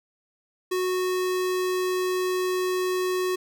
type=tone; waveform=square; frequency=367.7 Hz; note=F#4; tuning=11 cents flat; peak=-24 dBFS; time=0.71-3.36 s; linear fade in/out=10 ms; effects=none